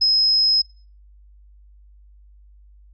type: tone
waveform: sine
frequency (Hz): 5120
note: D#8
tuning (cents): +49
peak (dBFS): -14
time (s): 0.01-0.62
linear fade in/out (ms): 10
effects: noise-tail reverb RT60 0.4 s tail -24 dB re dry + added 50 Hz sine -46 dBFS peak until 2.93 s